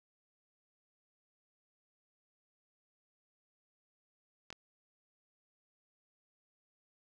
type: clicks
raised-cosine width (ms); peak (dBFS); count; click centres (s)
0.2; -28; 2; 4.504 / 4.527
effects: none